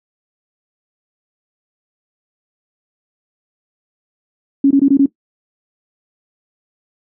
sine tone bursts, 277 Hz, C#4, 1 cent flat, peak -6 dBFS, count 5, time 4.64-5.06 s, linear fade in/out 5 ms, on 68 ms, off 20 ms, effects noise-tail reverb RT60 0.1 s tail -17 dB re dry

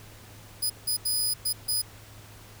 15% pulse tone bursts at uneven times, 4978 Hz, D#8, in tune, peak -18 dBFS, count 5, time 0.62-0.7 / 0.87-0.97 / 1.05-1.34 / 1.45-1.53 / 1.68-1.82 s, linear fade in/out 10 ms, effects added 105 Hz sine -50 dBFS peak until 2.6 s + pink hiss -50 dBFS RMS until 2.6 s

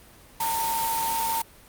sine tone in noise, 910 Hz, A#5, 42 cents flat, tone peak -25 dBFS, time 0.4-1.42 s, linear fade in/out 5 ms, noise white, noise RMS -30 dBFS, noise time 0.4-1.42 s, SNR +2 dB, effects pink hiss -51 dBFS RMS until 1.68 s + Opus 32 kbps

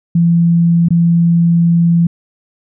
sine tone with dropouts, 169.4 Hz, E3, 48 cents sharp, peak -7 dBFS, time 0.15-2.07 s, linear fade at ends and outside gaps 5 ms, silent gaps 0.886-0.905 s, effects none

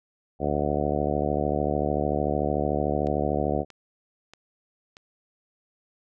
harmonic tone, 73.42 Hz, D2, in tune, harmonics 1 / 2 / 3 / 4 / 5 / 6 / 7 / 8 / 9 / 10, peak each -32 / -32 / -32 / -32 / -32 / -32 / -32 / -32 / -32 / -32 dBFS, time 0.39-3.65 s, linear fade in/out 50 ms
click train, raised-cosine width 0.2 ms, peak -28 dBFS, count 4, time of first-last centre 3.07-4.969 s, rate 1.58 Hz
effects none

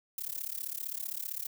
violet noise with amplitude modulation, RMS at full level -34 dBFS, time 0.18-1.47 s, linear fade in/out 2 ms, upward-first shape sine, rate 35.4 Hz, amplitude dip 95%, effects none

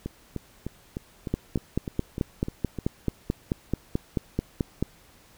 two click trains, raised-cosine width 3 ms, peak -18 / -11 dBFS, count 10 / 17, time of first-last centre 0.06-2.787 / 1.34-4.826 s, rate 3.3 / 4.59 Hz, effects pink hiss -56 dBFS RMS until 5.37 s

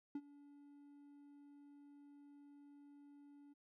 triangle tone with ADSR envelope, 286.5 Hz, D4, 43 cents flat, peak -37 dBFS, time 0.15-3.54 s, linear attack 4 ms, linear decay 50 ms, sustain -20 dB, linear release 19 ms, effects none

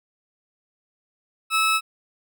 20% pulse tone, 1300 Hz, E6, 24 cents flat, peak -13 dBFS, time 1.5-1.81 s, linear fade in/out 50 ms, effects none

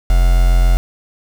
triangle tone with quantisation, 43.65 Hz, F1, in tune, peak -6 dBFS, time 0.1-0.77 s, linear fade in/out 0 ms, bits 4, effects none

